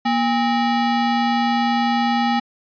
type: ring-modulated tone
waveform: square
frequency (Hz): 524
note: C5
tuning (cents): +2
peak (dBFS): -14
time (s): 0.05-2.4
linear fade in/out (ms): 10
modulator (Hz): 287
effects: resampled to 11025 Hz